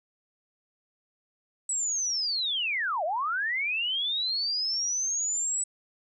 sine linear two-way sweep, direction down then up, 7940 to 587.3 to 7940 Hz, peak -26 dBFS, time 1.69-5.64 s, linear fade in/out 5 ms, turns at 3.04 s, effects none

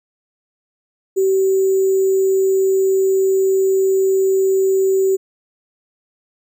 sine tone with sample-and-hold, 383.2 Hz, G4, 39 cents flat, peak -12 dBFS, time 1.16-5.17 s, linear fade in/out 20 ms, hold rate 7350 Hz, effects none

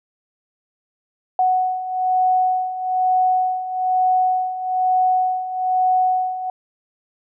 sine beating tone pair, 740 / 741.1 Hz, F#5 / F#5, 0 / +3 cents, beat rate 1.1 Hz, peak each -22 / -17 dBFS, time 1.39-6.5 s, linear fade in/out 2 ms, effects none

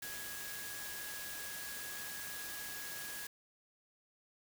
sine tone in noise, 1661.2 Hz, G#6, in tune, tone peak -48 dBFS, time 0.02-3.27 s, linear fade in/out 5 ms, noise white, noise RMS -45 dBFS, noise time 0.02-3.27 s, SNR -6 dB, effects none

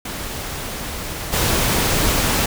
pink noise with level steps, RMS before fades -28 / -18 dBFS, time 0.05-2.46 s, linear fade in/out 5 ms, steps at 1.32 s, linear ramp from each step 20 ms, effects none

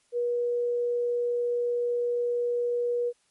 sine tone, 481.6 Hz, B4, 44 cents flat, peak -24 dBFS, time 0.12-3.13 s, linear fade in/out 50 ms, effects white hiss -68 dBFS RMS until 3.3 s + MP3 48 kbps

